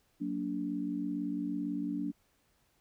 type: chord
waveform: sine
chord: Gb augmented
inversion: none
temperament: just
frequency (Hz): 185 / 231.2 / 289.1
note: Gb3 / Bb3 / D4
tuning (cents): 0 / -14 / -27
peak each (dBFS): -39 / -39 / -34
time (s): 0.2-2.12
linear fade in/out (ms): 20
effects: pink hiss -72 dBFS RMS until 2.8 s